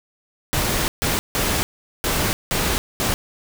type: noise bursts at uneven times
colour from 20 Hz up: pink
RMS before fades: -21 dBFS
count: 6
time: 0.53-0.88 / 1.02-1.19 / 1.35-1.63 / 2.04-2.33 / 2.51-2.78 / 3-3.14 s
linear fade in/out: 0 ms
effects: none